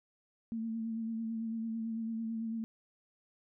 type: tone with vibrato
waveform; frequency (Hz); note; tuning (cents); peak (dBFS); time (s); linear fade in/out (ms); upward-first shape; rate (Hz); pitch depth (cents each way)
sine; 225.5; A3; +43; -34; 0.52-2.64; 0; sine; 9; 28
effects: none